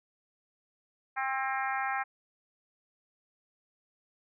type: harmonic tone with a mistuned harmonic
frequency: 265.6 Hz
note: C4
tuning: 26 cents sharp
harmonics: 3 / 4 / 5 / 6 / 7 / 8 / 9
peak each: -33 / -38 / -37 / -37 / -39 / -41 / -44 dBFS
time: 1.16-2.04 s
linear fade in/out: 20 ms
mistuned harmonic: 6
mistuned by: +16 cents
effects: none